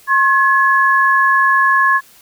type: tone pair together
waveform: sine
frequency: 1076.5 / 1697 Hz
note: C6 / G#6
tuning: +49 / +37 cents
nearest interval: minor sixth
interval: 788 cents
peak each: -12 dBFS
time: 0.07-2.01 s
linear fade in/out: 50 ms
effects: white hiss -46 dBFS RMS until 2.21 s